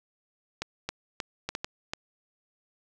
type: clicks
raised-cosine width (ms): 0.2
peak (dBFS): -14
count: 7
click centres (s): 0.62 / 0.89 / 1.202 / 1.49 / 1.551 / 1.645 / 1.935
effects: none